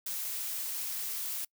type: noise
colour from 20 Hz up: blue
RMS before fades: -36 dBFS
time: 0.06-1.45 s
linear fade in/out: 5 ms
effects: noise-tail reverb RT60 0.1 s tail -26 dB re dry